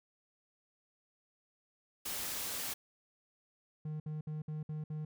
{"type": "noise", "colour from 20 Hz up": "white", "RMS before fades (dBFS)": -39, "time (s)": [2.05, 2.74], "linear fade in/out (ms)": 10}
{"type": "tone bursts", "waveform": "triangle", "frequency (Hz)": 153.5, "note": "D#3", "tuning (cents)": -23, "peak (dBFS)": -35, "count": 6, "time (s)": [3.85, 5.05], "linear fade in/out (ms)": 5, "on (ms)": 150, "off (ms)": 60}
{"effects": []}